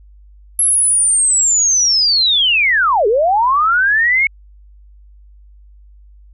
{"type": "linear two-way sweep", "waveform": "sine", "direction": "down then up", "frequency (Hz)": [11210, 393.9, 2217], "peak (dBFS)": -10, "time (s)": [0.59, 4.27], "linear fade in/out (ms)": 2, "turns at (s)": 3.07, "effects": ["added 50 Hz sine -40 dBFS peak until 6.33 s"]}